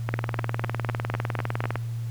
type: two click trains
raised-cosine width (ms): 0.5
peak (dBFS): -13 / -12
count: 7 / 34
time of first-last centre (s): 0.14-1.64 / 0.09-1.757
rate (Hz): 4 / 19.8
effects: added 116 Hz sine -28 dBFS peak until 2.1 s + pink hiss -51 dBFS RMS until 2.1 s